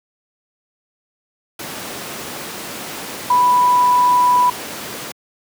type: tone in noise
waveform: sine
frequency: 987.8 Hz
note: B5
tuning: in tune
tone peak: -10 dBFS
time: 3.3-4.5 s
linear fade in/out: 5 ms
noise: pink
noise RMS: -28 dBFS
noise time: 1.59-5.12 s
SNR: +15 dB
effects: high-pass 200 Hz 12 dB/octave